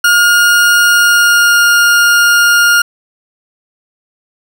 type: tone with pitch glide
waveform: 40% pulse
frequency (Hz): 1424 to 1415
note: F6 to F6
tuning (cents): +33 to +22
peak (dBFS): -5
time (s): 0.04-2.82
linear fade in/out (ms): 5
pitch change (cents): -11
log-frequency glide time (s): 0.82-1.62
effects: none